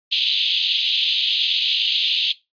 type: band-pass noise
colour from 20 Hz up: white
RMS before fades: -20 dBFS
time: 0.11-2.33 s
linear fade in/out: 20 ms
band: 2900 to 3900 Hz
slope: 48 dB/octave
effects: noise-tail reverb RT60 0.2 s tail -18 dB re dry + resampled to 11025 Hz